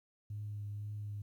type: tone with vibrato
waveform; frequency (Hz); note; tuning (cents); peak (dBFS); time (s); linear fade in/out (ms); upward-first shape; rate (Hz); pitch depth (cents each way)
sine; 103.83; G#2; 0; -38; 0.3-1.22; 5; triangle; 2; 20
effects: tanh soft clip ceiling -34 dBFS + 12-bit